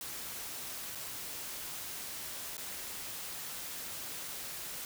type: noise with dropouts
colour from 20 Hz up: white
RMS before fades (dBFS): -42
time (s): 0.01-4.85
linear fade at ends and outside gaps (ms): 1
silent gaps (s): 0.95-0.955 / 2.569-2.579
effects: none